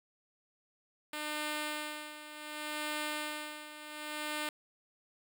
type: tone with tremolo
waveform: 5% pulse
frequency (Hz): 301.7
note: D4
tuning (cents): +47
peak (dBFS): -23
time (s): 1.13-4.49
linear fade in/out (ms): 2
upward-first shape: sine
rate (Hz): 0.67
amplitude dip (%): 75
effects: none